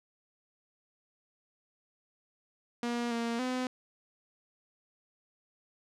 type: tone with pitch steps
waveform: sawtooth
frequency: 238.4 / 232.9 / 254 Hz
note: A#3 / A#3 / B3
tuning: +39 / -1 / +49 cents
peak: -27 dBFS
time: 2.83-3.67 s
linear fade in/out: 2 ms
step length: 280 ms
effects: low-pass 7000 Hz 12 dB/octave